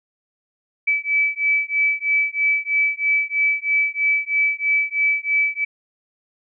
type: beating tone pair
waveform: sine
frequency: 2300 / 2303.1 Hz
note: D7 / D7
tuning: -37 / -34 cents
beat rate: 3.1 Hz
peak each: -20 / -20 dBFS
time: 0.87-5.65 s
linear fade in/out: 10 ms
effects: none